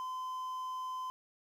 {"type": "tone with quantisation", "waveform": "triangle", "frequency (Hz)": 1024, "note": "C6", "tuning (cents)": -38, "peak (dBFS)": -35, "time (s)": [0, 1.1], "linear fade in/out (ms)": 0, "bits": 10, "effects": []}